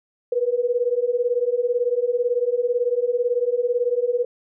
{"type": "beating tone pair", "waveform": "sine", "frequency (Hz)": [475.8, 493.8], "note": ["A#4", "B4"], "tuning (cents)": [35, 0], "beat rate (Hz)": 18, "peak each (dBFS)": [-22, -21], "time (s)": [0.32, 4.25], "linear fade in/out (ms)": 5, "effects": []}